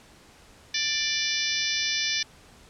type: harmonic tone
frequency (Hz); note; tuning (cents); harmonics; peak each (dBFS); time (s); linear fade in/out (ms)
589; D5; +5; 3 / 4 / 5 / 6 / 7 / 8 / 9 / 10; -34 / -31 / -35 / -31 / -35 / -34 / -31 / -33; 0.74-2.23; 5
effects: pink hiss -53 dBFS RMS until 2.69 s + low-pass 9000 Hz 12 dB/octave